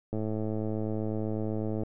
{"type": "click train", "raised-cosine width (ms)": 2, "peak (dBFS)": -20, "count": 185, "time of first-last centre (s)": [0.13, 1.834], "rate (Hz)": 108, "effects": []}